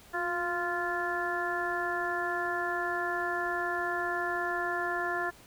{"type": "harmonic tone with a mistuned harmonic", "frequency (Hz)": 347.8, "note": "F4", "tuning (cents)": -7, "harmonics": [1, 2, 3, 4, 5], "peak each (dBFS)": [-36, -35, -37, -36, -34], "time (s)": [0.13, 5.31], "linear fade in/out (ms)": 20, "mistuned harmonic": 1, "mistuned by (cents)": 40, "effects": ["pink hiss -55 dBFS RMS until 5.46 s"]}